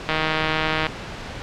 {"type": "click train", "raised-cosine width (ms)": 0.3, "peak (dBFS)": -5, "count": 123, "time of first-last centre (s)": [0.09, 0.867], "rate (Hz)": 157, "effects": ["pink hiss -33 dBFS RMS until 1.42 s", "low-pass 4000 Hz 12 dB/octave"]}